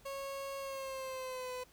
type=tone with pitch glide; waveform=30% pulse; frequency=549 to 503.4 Hz; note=C#5 to B4; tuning=-17 to +33 cents; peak=-37 dBFS; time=0.05-1.64 s; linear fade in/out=10 ms; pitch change=-150 cents; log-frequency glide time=0.59-1.52 s; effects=added 50 Hz sine -69 dBFS peak until 1.72 s + pink hiss -64 dBFS RMS until 1.72 s